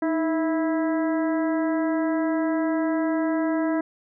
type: harmonic tone with a mistuned harmonic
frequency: 327.5 Hz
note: E4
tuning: 11 cents flat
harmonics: 1 / 2 / 3 / 4 / 5 / 6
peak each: -22 / -28 / -34 / -38 / -37 / -41 dBFS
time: 0.02-3.81 s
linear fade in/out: 5 ms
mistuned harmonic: 1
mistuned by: -67 cents
effects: none